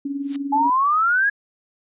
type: tone with tremolo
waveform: sine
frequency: 280 Hz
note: C#4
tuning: 18 cents sharp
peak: -21 dBFS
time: 0.05-0.7 s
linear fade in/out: 5 ms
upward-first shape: sine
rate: 20 Hz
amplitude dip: 60%
type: noise with exponential growth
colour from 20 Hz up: blue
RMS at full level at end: -26 dBFS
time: 0.2-0.36 s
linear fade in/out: 0 ms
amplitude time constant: 34 ms
type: exponential sweep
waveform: sine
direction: up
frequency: 842 to 1689 Hz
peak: -15 dBFS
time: 0.52-1.3 s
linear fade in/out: 10 ms
effects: resampled to 8000 Hz